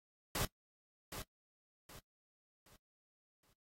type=noise with echo; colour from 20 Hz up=pink; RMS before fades=-37 dBFS; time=0.35-0.45 s; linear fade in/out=2 ms; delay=770 ms; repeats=4; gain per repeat=-9 dB; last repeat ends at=3.53 s; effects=noise-tail reverb RT60 0.1 s tail -19 dB re dry + AAC 48 kbps